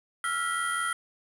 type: tone cluster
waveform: sine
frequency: 1328 / 1413 / 1952 / 3190 / 9690 Hz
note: E6 / F6 / B6 / G7 / D#9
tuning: +12 / +20 / -21 / +30 / -47 cents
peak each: -30 / -30 / -33 / -38 / -35 dBFS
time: 0.24-0.93 s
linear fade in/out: 2 ms
effects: tanh soft clip ceiling -21 dBFS + 9-bit